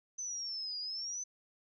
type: exponential two-way sweep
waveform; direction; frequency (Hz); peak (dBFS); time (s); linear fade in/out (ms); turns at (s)
sine; down then up; 6140 to 4828 to 6140; -37; 0.18-1.24; 10; 0.79
effects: none